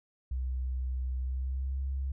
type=tone with pitch glide; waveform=sine; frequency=63.8 to 67.2 Hz; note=C2 to C2; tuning=-43 to +47 cents; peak=-30 dBFS; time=0.31-2.12 s; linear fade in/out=5 ms; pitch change=+90 cents; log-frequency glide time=1.22-1.81 s; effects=none